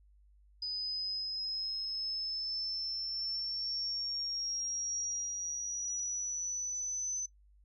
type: exponential sweep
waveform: sine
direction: up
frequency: 4978 to 6090 Hz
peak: -34 dBFS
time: 0.62-7.26 s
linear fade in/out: 5 ms
effects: noise-tail reverb RT60 0.1 s tail -21 dB re dry + added 50 Hz sine -60 dBFS peak until 7.64 s